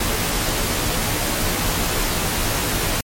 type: noise with comb filter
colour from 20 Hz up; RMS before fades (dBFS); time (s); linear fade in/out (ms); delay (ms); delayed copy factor
pink; -21; 0-3.01; 5; 15; -0.6
effects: MP3 64 kbps